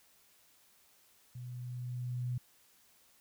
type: tone with level ramp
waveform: sine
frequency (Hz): 123.8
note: B2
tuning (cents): +5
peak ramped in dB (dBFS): -42 to -32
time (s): 1.35-2.38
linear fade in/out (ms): 5
effects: white hiss -66 dBFS RMS until 3.2 s